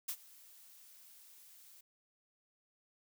blue noise with ADSR envelope, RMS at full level -37 dBFS, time 0.08-1.81 s, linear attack 10 ms, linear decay 66 ms, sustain -22 dB, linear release 6 ms, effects none

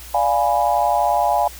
sine chord, D diminished seventh, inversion none, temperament equal, 587.3 / 698.5 / 830.6 / 987.8 Hz, D5 / F5 / Ab5 / Cb6, 0 / 0 / 0 / 0 cents, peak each -23 / -19 / -18 / -24 dBFS, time 0.14-1.48 s, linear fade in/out 5 ms, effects added 60 Hz sine -39 dBFS peak until 1.59 s + white hiss -39 dBFS RMS until 1.59 s

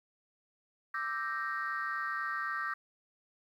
sine chord, E half-diminished seventh, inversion third, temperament equal, 1174.7 / 1318.5 / 1568 / 1864.7 Hz, D6 / E6 / G6 / Bb6, 0 / 0 / 0 / 0 cents, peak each -37 / -39 / -37 / -38 dBFS, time 0.94-2.74 s, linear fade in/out 5 ms, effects tanh soft clip ceiling -26 dBFS + 11-bit

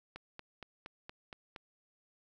click train, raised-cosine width 0.3 ms, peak -29 dBFS, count 7, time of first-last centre 0.16-1.562 s, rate 4.28 Hz, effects none

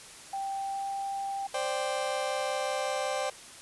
sine tone with pitch glide, 784 to 789 Hz, G5 to G5, 0 to +11 cents, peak -31 dBFS, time 0.33-1.47 s, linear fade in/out 5 ms, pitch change +11 cents, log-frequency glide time 0.6-0.92 s
35% pulse chord, C suspended second, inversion none, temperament just, 523.3 / 588.7 / 784.9 Hz, C5 / D5 / G5, 0 / +4 / +2 cents, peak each -32 dBFS, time 1.54-3.3 s, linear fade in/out 5 ms
effects white hiss -48 dBFS RMS until 3.61 s + resampled to 24000 Hz

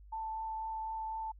sine tone with vibrato, 884 Hz, A5, 8 cents sharp, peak -36 dBFS, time 0.12-1.32 s, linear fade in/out 10 ms, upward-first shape triangle, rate 4 Hz, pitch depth 10 cents each way, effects added 50 Hz sine -52 dBFS peak until 1.39 s

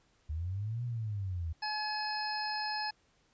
sine linear two-way sweep, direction up then down, 73.42 to 122.8 to 78.3 Hz, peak -33 dBFS, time 0.29-1.53 s, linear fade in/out 10 ms, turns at 0.84 s
harmonic tone, 851 Hz, G#5, 42 cents sharp, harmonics 1 / 2 / 3 / 5 / 6, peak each -36 / -40 / -46 / -43 / -39 dBFS, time 1.62-2.91 s, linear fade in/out 10 ms
effects pink hiss -70 dBFS RMS until 3.33 s + resampled to 16000 Hz

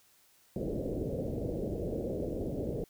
white low-pass noise, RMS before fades -35 dBFS, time 0.56-2.84 s, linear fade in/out 2 ms, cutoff 560 Hz, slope 48 dB/octave, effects white hiss -65 dBFS RMS until 2.89 s

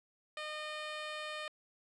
10% pulse tone, 610 Hz, D#5, 34 cents flat, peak -31 dBFS, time 0.37-1.48 s, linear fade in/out 2 ms, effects low-pass 6000 Hz 12 dB/octave

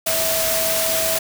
sine tone in noise, 650 Hz, E5, 24 cents flat, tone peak -23 dBFS, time 0.06-1.19 s, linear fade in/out 10 ms, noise white, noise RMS -21 dBFS, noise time 0.06-1.19 s, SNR -5 dB, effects none

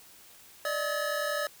square tone cluster, 587 / 627 / 1275 / 1710 Hz, D5 / D#5 / D#6 / A6, -1 / +13 / +42 / -50 cents, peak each -33 / -38 / -36 / -36 dBFS, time 0.65-1.47 s, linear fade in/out 2 ms, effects white hiss -54 dBFS RMS until 1.6 s

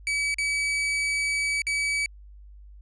40% pulse tone with dropouts, 2286 Hz, D7, 47 cents flat, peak -23 dBFS, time 0.07-2.06 s, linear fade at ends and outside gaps 1 ms, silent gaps 0.343-0.384 / 1.619-1.668 s, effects added 50 Hz sine -44 dBFS peak until 2.81 s + resampled to 22050 Hz

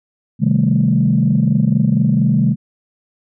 sine chord, A half-diminished seventh, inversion first, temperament equal, 130.81 / 155.56 / 196 / 220 Hz, C3 / Eb3 / G3 / A3, 0 / 0 / 0 / 0 cents, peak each -16 dBFS, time 0.39-2.56 s, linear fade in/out 50 ms, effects tanh soft clip ceiling -3 dBFS

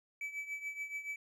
triangle tone with tremolo, 2300 Hz, D7, 37 cents flat, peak -34 dBFS, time 0.21-1.16 s, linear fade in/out 2 ms, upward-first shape triangle, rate 7 Hz, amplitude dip 80%, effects none

